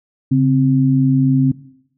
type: tone pair together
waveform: sine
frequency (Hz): 138.59 / 262.5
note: C#3 / C4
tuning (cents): 0 / +6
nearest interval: major seventh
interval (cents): 1106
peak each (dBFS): -13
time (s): 0.31-1.52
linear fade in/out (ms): 10
effects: noise-tail reverb RT60 0.7 s tail -18 dB re dry